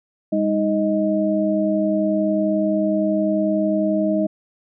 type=tone cluster; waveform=sine; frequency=202.3 / 313.4 / 626 Hz; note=G#3 / D#4 / D#5; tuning=-45 / +13 / +10 cents; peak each=-21 dBFS; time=0.32-4.27 s; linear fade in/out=10 ms; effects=none